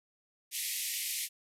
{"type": "band-pass noise", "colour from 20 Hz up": "white", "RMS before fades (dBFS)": -36, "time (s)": [0.51, 1.29], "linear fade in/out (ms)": 50, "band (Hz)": [1900, 14000], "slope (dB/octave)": 96, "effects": []}